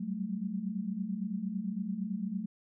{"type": "tone cluster", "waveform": "sine", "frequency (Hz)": [186.5, 195.4, 219.1], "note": ["F#3", "G3", "A3"], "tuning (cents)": [14, -5, -7], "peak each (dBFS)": [-37, -38, -36], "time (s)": [0, 2.46], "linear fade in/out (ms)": 10, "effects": []}